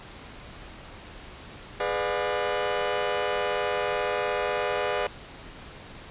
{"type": "chord", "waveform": "sawtooth", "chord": "G# diminished seventh", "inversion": "none", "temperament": "just", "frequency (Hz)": [415.3, 498.4, 598, 717.6], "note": ["G#4", "B4", "D5", "F5"], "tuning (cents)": [0, 16, 31, 47], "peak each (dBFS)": [-27, -26, -26, -29], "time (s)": [1.8, 5.07], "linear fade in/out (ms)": 2, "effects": ["pink hiss -44 dBFS RMS until 6.1 s", "resampled to 8000 Hz"]}